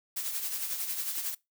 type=noise with tremolo; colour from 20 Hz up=blue; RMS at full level=-32 dBFS; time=0.16-1.35 s; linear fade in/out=10 ms; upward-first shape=sine; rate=11 Hz; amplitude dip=50%; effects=noise-tail reverb RT60 0.2 s tail -22 dB re dry

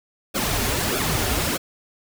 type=noise with flanger; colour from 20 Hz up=pink; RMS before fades=-23 dBFS; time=0.34-1.58 s; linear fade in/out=20 ms; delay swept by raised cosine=1 to 6.2 ms; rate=1.6 Hz; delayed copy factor=-0.8; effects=none

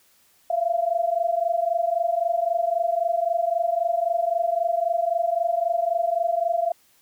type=tone pair together; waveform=sine; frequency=669.2 / 693 Hz; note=E5 / F5; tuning=+26 / -14 cents; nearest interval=minor second; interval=60 cents; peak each=-23 dBFS; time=0.5-6.72 s; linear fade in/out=5 ms; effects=white hiss -60 dBFS RMS until 7.01 s

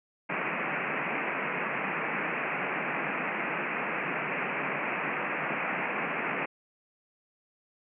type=band-pass noise; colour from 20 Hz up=white; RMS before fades=-32 dBFS; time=0.29-6.46 s; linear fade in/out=10 ms; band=140 to 2600 Hz; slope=96 dB/octave; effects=none

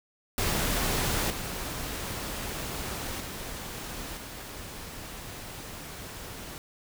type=noise with level steps; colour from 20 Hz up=pink; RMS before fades=-28 / -35 / -38 / -41 dBFS; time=0.38-6.58 s; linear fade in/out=0 ms; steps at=1.3 / 3.2 / 4.17 s; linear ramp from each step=2 ms; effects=none

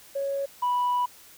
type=tone pair in turn; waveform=sine; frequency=554.4 / 983.6 Hz; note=C#5 / B5; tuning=0 / -7 cents; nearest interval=minor seventh; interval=993 cents; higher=second; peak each=-25 / -20 dBFS; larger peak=second; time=0.15-0.46 / 0.62-1.06 s; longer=second; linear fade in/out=10 ms; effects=tanh soft clip ceiling -20 dBFS + white hiss -51 dBFS RMS until 1.37 s

